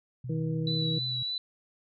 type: tone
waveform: sine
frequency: 125.9 Hz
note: B2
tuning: 34 cents sharp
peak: -35 dBFS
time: 0.24-1.23 s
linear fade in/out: 5 ms
type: harmonic tone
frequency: 159.9 Hz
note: D#3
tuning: 48 cents sharp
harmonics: 1 / 2 / 3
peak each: -29 / -37 / -38 dBFS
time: 0.29-0.99 s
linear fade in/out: 10 ms
type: tone with vibrato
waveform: sine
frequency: 3951 Hz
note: B7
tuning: in tune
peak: -30 dBFS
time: 0.67-1.38 s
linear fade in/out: 2 ms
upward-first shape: triangle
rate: 3.3 Hz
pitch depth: 25 cents each way
effects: none